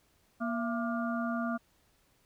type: harmonic tone with a mistuned harmonic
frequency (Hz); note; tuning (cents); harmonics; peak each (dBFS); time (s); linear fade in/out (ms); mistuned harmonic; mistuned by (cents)
236.4; A#3; +24; 1 / 3 / 5 / 6; -32 / -37 / -39 / -40; 0.4-1.58; 20; 3; -91
effects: pink hiss -69 dBFS RMS until 2.25 s